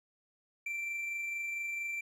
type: tone with amplitude modulation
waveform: triangle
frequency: 2349 Hz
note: D7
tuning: in tune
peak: -32 dBFS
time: 0.66-2.01 s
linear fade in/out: 5 ms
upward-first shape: sine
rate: 24.4 Hz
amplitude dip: 25%
effects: none

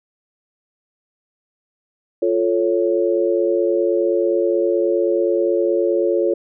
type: chord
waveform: sine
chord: F augmented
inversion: none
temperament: equal with one note detuned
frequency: 349.2 / 438.7 / 554.4 Hz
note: F4 / A4 / C#5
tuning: 0 / -5 / 0 cents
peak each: -18 / -20 / -20 dBFS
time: 2.22-6.34 s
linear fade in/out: 5 ms
effects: none

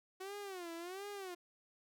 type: tone with vibrato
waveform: sawtooth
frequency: 369.2 Hz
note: F#4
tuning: 4 cents flat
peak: -40 dBFS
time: 0.2-1.35 s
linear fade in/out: 10 ms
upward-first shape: sine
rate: 1.4 Hz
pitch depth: 180 cents each way
effects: none

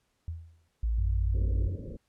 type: tone with exponential decay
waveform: sine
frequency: 82.41 Hz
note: E2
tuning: in tune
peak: -30 dBFS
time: 0.28-0.68 s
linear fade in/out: 0 ms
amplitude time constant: 86 ms
type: tone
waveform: sine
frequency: 55.7 Hz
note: A1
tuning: 22 cents sharp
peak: -25 dBFS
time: 0.83-1.68 s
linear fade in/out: 5 ms
type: tone with vibrato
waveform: sine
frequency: 90.9 Hz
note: F#2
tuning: 30 cents flat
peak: -30 dBFS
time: 0.98-1.76 s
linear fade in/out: 5 ms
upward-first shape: sine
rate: 3.3 Hz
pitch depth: 9 cents each way
type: low-pass noise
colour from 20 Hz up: pink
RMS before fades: -41 dBFS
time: 1.34-1.97 s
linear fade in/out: 5 ms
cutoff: 560 Hz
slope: 96 dB/octave
effects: pink hiss -75 dBFS RMS until 2.08 s + low-pass 11000 Hz 12 dB/octave

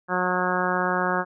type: harmonic tone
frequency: 181.6 Hz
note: F#3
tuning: 32 cents flat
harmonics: 1 / 2 / 3 / 4 / 5 / 6 / 7 / 8 / 9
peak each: -30 / -30 / -30 / -30 / -30 / -30 / -30 / -30 / -30 dBFS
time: 0.08-1.25 s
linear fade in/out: 50 ms
effects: none

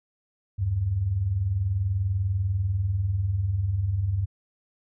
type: tone pair together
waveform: sine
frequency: 77.78 / 98 Hz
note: D#2 / G2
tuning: 0 / 0 cents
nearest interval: major third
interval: 400 cents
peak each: -31 / -23 dBFS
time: 0.58-4.26 s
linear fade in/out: 20 ms
effects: none

